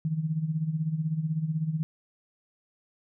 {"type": "tone with tremolo", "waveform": "sine", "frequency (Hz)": 158, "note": "D#3", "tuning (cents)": 27, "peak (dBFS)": -23, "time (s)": [0.05, 1.83], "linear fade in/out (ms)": 0, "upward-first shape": "sine", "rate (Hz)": 16, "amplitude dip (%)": 70, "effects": []}